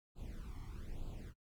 brown noise with flanger, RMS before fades -45 dBFS, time 0.15-1.34 s, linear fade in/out 50 ms, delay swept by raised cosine 0.26 to 0.95 ms, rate 1.1 Hz, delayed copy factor +1, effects noise-tail reverb RT60 0.1 s tail -24 dB re dry + MP3 96 kbps

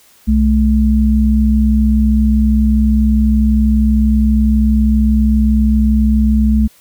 sine tone pair together, 63.69 / 216.1 Hz, C2 / A3, -46 / -31 cents, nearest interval octave + major sixth, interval 2115 cents, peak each -11 dBFS, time 0.27-6.68 s, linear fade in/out 20 ms, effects white hiss -48 dBFS RMS until 6.8 s

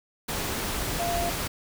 sine tone in noise, 690 Hz, F5, 21 cents flat, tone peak -27 dBFS, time 0.99-1.3 s, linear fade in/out 10 ms, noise pink, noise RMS -30 dBFS, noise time 0.28-1.48 s, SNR 0 dB, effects none

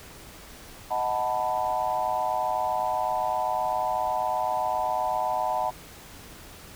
sine chord, B dominant seventh, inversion first, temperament equal with one note detuned, 628 / 740 / 880 / 987.8 Hz, D#5 / F#5 / A5 / B5, +16 / 0 / 0 / 0 cents, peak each -31 / -28 / -29 / -31 dBFS, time 0.9-5.71 s, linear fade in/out 20 ms, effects pink hiss -46 dBFS RMS until 6.75 s

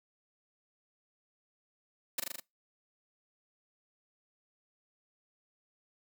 white noise with echo, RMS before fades -32 dBFS, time 2.18-2.2 s, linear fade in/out 5 ms, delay 40 ms, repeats 5, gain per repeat -2 dB, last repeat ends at 2.4 s, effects noise-tail reverb RT60 0.2 s tail -23 dB re dry + high-pass 200 Hz 12 dB/octave

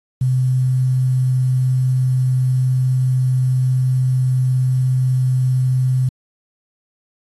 sine tone with quantisation, 128.5 Hz, C3, 31 cents flat, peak -13 dBFS, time 0.21-6.09 s, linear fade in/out 5 ms, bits 7, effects AAC 32 kbps

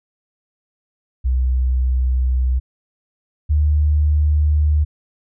sine tone pair in turn, 63.5 / 74.97 Hz, B1 / D2, +49 / +36 cents, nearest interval minor third, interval 287 cents, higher second, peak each -14 / -12 dBFS, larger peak second, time 1.24-2.6 / 3.49-4.85 s, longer neither, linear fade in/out 20 ms, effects none

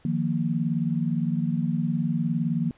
sine chord, Eb suspended second, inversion none, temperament just, 155.56 / 175.01 / 233.3 Hz, Eb3 / F3 / Bb3, 0 / +4 / +2 cents, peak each -27 dBFS, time 0.05-2.71 s, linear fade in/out 2 ms, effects pink hiss -59 dBFS RMS until 2.77 s + resampled to 8000 Hz

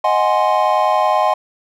triangle chord, Ab dominant seventh, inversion second, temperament equal, 622.3 / 740 / 830.6 / 1046.5 Hz, Eb5 / Gb5 / Ab5 / C6, 0 / 0 / 0 / 0 cents, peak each -16 dBFS, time 0.04-1.34 s, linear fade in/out 5 ms, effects none

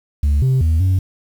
sine tone with pitch steps, 72.1 / 131 / 80.1 / 93.5 Hz, D2 / C3 / E2 / F#2, -31 / +2 / -49 / +19 cents, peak -9 dBFS, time 0.23-0.99 s, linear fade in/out 5 ms, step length 190 ms, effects tanh soft clip ceiling -11 dBFS + 7-bit

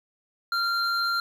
triangle tone pair together, 1383 / 4154 Hz, F6 / C8, -17 / -13 cents, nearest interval octave + perfect fifth, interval 1904 cents, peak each -22 / -27 dBFS, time 0.52-1.2 s, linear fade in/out 2 ms, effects tanh soft clip ceiling -15 dBFS + 9-bit

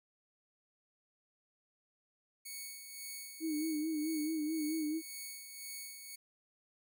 5% pulse tone with tremolo, 2225 Hz, C#7, 6 cents sharp, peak -33 dBFS, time 2.45-6.16 s, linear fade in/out 10 ms, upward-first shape sine, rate 1.9 Hz, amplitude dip 50%
sine tone with vibrato, 311.1 Hz, D#4, in tune, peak -33 dBFS, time 3.4-5.02 s, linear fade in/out 50 ms, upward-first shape sine, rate 4.6 Hz, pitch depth 71 cents each way
effects none

